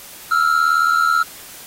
triangle tone pair together, 1318.6 / 1397 Hz, E6 / F6, 0 / 0 cents, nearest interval minor second, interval 100 cents, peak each -14 dBFS, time 0.31-1.23 s, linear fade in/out 5 ms, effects white hiss -38 dBFS RMS until 1.66 s + AAC 48 kbps

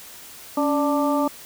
harmonic tone with a mistuned harmonic, 294.5 Hz, D4, 5 cents sharp, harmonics 1 / 2 / 3 / 4, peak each -21 / -24 / -26 / -27 dBFS, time 0.57-1.28 s, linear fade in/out 5 ms, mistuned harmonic 1, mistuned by -78 cents, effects white hiss -42 dBFS RMS until 1.45 s

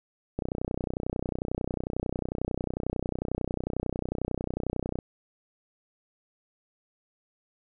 click train, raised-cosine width 2 ms, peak -16 dBFS, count 144, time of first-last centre 0.39-4.988 s, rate 31.1 Hz, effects none

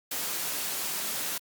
white noise, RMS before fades -32 dBFS, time 0.11-1.38 s, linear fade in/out 5 ms, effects high-pass 150 Hz 12 dB/octave + Opus 48 kbps

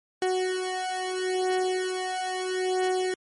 30% pulse beating tone pair, 370 / 370.76 Hz, F#4 / F#4, 0 / +4 cents, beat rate 0.76 Hz, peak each -26 dBFS, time 0.22-3.14 s, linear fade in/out 2 ms, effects MP3 48 kbps

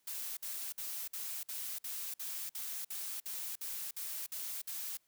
blue noise bursts, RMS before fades -41 dBFS, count 14, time 0.07-4.972 s, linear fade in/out 5 ms, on 300 ms, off 54 ms, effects white hiss -75 dBFS RMS until 5.07 s

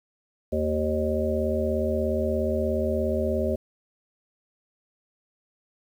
harmonic tone with a mistuned harmonic, 76.9 Hz, D#2, 20 cents flat, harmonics 1 / 3 / 5 / 7 / 8, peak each -29 / -29 / -29 / -29 / -29 dBFS, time 0.52-3.56 s, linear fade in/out 10 ms, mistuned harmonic 1, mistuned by +74 cents, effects 9-bit

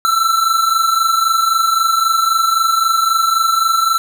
square tone pair together, 1318.5 / 1342.3 Hz, E6 / E6, 0 / +31 cents, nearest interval unison, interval 31 cents, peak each -18 / -14 dBFS, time 0.05-3.98 s, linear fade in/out 0 ms, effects none

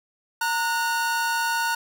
45% pulse tone pair together, 920 / 1460.4 Hz, A#5 / F#6, -23 / -23 cents, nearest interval minor sixth, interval 800 cents, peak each -25 / -25 dBFS, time 0.41-1.75 s, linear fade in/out 5 ms, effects none

